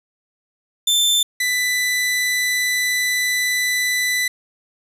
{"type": "tone pair in turn", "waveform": "sawtooth", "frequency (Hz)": [3548, 1991.2], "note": ["A7", "B6"], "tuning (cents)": [14, 14], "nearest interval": "minor seventh", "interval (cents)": 1000, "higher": "first", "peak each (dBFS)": [-11, -14], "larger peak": "first", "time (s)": [[0.87, 1.23], [1.4, 4.28]], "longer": "second", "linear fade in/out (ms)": 5, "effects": ["resampled to 32000 Hz", "7-bit"]}